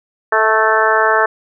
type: harmonic tone with a mistuned harmonic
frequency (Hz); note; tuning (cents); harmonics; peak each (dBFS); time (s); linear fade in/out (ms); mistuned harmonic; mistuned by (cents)
219.6; A3; -3; 2 / 3 / 4 / 5 / 6 / 7 / 8; -18 / -18 / -18 / -18 / -18 / -18 / -18; 0.32-1.26; 5; 3; -15
effects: none